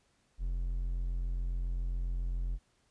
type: tone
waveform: triangle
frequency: 43.65 Hz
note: F1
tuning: in tune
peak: -29 dBFS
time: 0.38-2.59 s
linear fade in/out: 50 ms
effects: pink hiss -72 dBFS RMS until 2.9 s + resampled to 22050 Hz